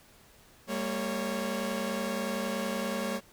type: tone cluster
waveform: sawtooth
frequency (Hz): 198.4 / 229 / 552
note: G3 / A#3 / C#5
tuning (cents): +21 / -31 / -7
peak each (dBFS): -31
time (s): 0.67-3.21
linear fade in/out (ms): 50
effects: pink hiss -58 dBFS RMS until 3.32 s